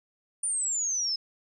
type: exponential sweep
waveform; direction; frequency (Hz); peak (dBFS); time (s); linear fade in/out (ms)
sine; down; 9397 to 5120; -26; 0.43-1.16; 5
effects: none